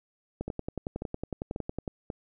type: two click trains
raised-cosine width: 2 ms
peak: -19 / -21 dBFS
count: 17 / 4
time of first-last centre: 0.41-1.878 / 0.48-2.102 s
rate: 10.9 / 1.85 Hz
effects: none